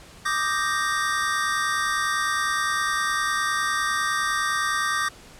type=chord; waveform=square; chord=Eb major seventh; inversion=third; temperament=equal; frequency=1174.7 / 1244.5 / 1568 / 1864.7 Hz; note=D6 / Eb6 / G6 / Bb6; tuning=0 / 0 / 0 / 0 cents; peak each=-27 / -32 / -29 / -28 dBFS; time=0.25-5.09 s; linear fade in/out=10 ms; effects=pink hiss -47 dBFS RMS until 5.39 s + low-pass 10000 Hz 12 dB/octave